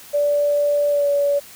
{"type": "tone with pitch glide", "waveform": "sine", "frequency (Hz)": [581, 570.7], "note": ["D5", "D5"], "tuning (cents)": [-19, -50], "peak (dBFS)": -15, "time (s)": [0.13, 1.4], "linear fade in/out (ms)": 20, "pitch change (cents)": -31, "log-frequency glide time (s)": [0.89, 1.08], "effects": ["white hiss -42 dBFS RMS until 1.55 s"]}